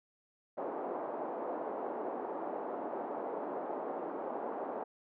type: band-pass noise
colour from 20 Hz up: white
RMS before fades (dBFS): -39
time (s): 0.57-4.84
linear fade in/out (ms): 10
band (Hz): 280 to 850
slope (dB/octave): 24
effects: none